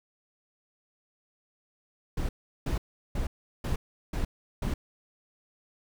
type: noise bursts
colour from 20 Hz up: brown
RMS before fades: -29 dBFS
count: 6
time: 2.17-4.74 s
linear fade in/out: 5 ms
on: 120 ms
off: 370 ms
effects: none